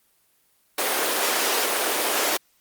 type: high-pass noise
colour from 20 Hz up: pink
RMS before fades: -23 dBFS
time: 0.78-2.37 s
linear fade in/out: 5 ms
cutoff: 360 Hz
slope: 24 dB/octave
effects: white hiss -64 dBFS RMS until 2.6 s + Opus 24 kbps